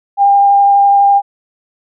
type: tone with vibrato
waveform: sine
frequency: 801 Hz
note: G5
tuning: 37 cents sharp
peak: -5 dBFS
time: 0.17-1.22 s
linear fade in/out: 50 ms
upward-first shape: sine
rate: 12 Hz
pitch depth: 8 cents each way
effects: none